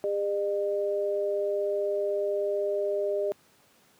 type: tone pair together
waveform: sine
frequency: 403.7 / 604.9 Hz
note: G#4 / D#5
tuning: -49 / -49 cents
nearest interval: perfect fifth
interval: 700 cents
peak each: -28 dBFS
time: 0.04-3.32 s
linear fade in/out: 0 ms
effects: pink hiss -61 dBFS RMS until 3.99 s + high-pass 150 Hz 12 dB/octave